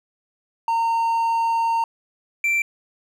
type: tone pair in turn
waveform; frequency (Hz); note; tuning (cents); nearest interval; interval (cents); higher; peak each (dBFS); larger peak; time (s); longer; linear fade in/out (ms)
triangle; 917 / 2348; A#5 / D7; -29 / -1; octave + major third; 1628; second; -16 / -16; neither; 0.68-1.84 / 2.44-2.62; first; 2
effects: none